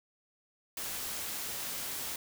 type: noise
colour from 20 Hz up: white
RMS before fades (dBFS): -38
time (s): 0.77-2.16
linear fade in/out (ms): 2
effects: none